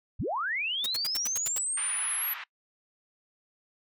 sine linear sweep, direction up, 34.65 to 11890 Hz, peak -28 dBFS, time 0.19-2.34 s, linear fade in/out 10 ms
white noise bursts, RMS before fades -34 dBFS, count 8, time 0.84-1.583 s, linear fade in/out 2 ms, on 22 ms, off 81 ms
white band-pass noise, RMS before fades -40 dBFS, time 1.77-2.44 s, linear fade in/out 5 ms, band 1000 to 2800 Hz, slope 24 dB/octave
effects noise-tail reverb RT60 0.1 s tail -23 dB re dry

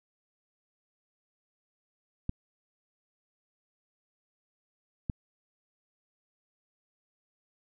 clicks, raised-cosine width 5 ms, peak -18 dBFS, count 2, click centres 2.294 / 5.098 s, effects none

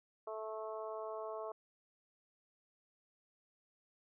harmonic tone, 218.4 Hz, A3, 13 cents flat, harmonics 2 / 3 / 4 / 5 / 6, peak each -45 / -44 / -51 / -48 / -56 dBFS, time 0.27-1.52 s, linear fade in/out 5 ms, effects none

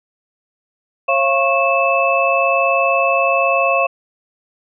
sine tone cluster, 543 / 684 / 1095 / 2626 Hz, C#5 / F5 / C#6 / E7, -36 / -36 / -22 / -7 cents, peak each -18 dBFS, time 1.08-3.87 s, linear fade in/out 10 ms, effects none

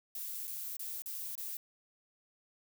violet noise with dropouts, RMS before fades -41 dBFS, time 0.15-1.57 s, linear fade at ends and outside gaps 2 ms, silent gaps 0.472-0.476 / 0.768-0.794 / 1.021-1.059 / 1.354-1.378 s, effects none

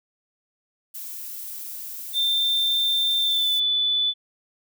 violet noise, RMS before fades -35 dBFS, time 0.94-3.6 s, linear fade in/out 10 ms
sine tone with pitch glide, 3577 to 3485 Hz, A7 to A7, +28 to -17 cents, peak -19 dBFS, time 2.13-4.14 s, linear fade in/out 50 ms, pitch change -45 cents, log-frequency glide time 3.2-3.6 s
effects none

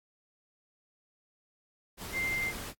sine tone in noise, 2093 Hz, C7, in tune, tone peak -30 dBFS, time 2.12-2.53 s, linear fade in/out 50 ms, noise pink, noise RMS -41 dBFS, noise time 1.97-2.74 s, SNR +8 dB, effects noise-tail reverb RT60 0.1 s tail -25 dB re dry + AAC 64 kbps

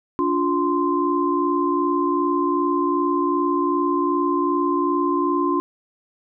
sine tone cluster, 290 / 352.6 / 1041 Hz, D4 / F4 / C6, -22 / +17 / -9 cents, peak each -22 dBFS, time 0.19-5.6 s, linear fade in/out 0 ms, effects none

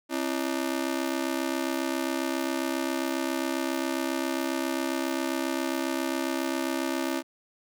sawtooth ring-modulated tone, 300.5 Hz, D4, 40 cents sharp, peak -20 dBFS, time 0.09-7.23 s, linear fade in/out 50 ms, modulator 33.7 Hz, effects none

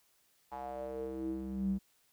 square tone with band-pass filter sweep, 65.41 Hz, C2, in tune, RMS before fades -38 dBFS, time 0.51-1.79 s, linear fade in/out 20 ms, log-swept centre 870 to 170 Hz, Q 6.2, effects white hiss -71 dBFS RMS until 2.12 s

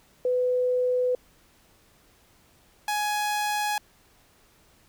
sine / sawtooth tone pair in turn, 500 / 836.1 Hz, B4 / G#5, +21 / +11 cents, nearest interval major sixth, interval 890 cents, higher second, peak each -21 dBFS, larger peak neither, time 0.25-1.15 / 2.88-3.78 s, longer neither, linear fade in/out 2 ms, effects pink hiss -60 dBFS RMS until 4.88 s

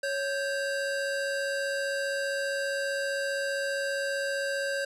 square tone pair together, 554.4 / 1568 Hz, C#5 / G6, 0 / 0 cents, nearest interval octave + tritone, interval 1800 cents, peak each -31 / -33 dBFS, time 0.03-4.85 s, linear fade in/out 5 ms, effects low-pass 10000 Hz 12 dB/octave

